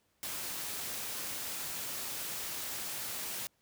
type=noise; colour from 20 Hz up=white; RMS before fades=-39 dBFS; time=0.23-3.47 s; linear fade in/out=0 ms; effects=pink hiss -74 dBFS RMS until 3.61 s + high-pass 60 Hz 12 dB/octave